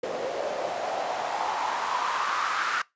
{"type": "noise with band-pass filter sweep", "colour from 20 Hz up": "white", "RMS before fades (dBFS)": -29, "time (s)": [0.03, 2.82], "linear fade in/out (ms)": 5, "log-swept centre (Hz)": [490, 1400], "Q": 4.2, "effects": ["noise-tail reverb RT60 0.2 s tail -22 dB re dry", "resampled to 16000 Hz"]}